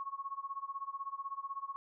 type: tone with tremolo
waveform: sine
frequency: 1100 Hz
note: C#6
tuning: 14 cents flat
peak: -35 dBFS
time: 0-1.76 s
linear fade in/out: 0 ms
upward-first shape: sine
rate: 16 Hz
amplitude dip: 90%
effects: none